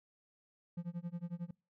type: tone with tremolo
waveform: triangle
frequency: 173.1 Hz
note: F3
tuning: 15 cents flat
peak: -34 dBFS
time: 0.77-1.51 s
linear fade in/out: 5 ms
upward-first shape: sine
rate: 11 Hz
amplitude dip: 100%
effects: noise-tail reverb RT60 0.3 s tail -26 dB re dry